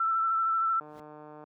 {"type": "tone with vibrato", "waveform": "sine", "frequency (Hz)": 1333, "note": "E6", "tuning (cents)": 19, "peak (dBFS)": -24, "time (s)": [0, 0.8], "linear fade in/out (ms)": 5, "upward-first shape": "sine", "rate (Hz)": 13, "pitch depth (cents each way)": 21}
{"type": "noise with exponential growth", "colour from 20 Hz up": "brown", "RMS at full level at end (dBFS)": -40, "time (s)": [0.8, 1], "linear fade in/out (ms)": 2, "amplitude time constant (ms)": 42}
{"type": "click train", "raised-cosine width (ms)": 1, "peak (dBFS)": -33, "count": 96, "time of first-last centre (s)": [0.81, 1.439], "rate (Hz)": 151}
{"effects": ["high-pass 200 Hz 12 dB/octave"]}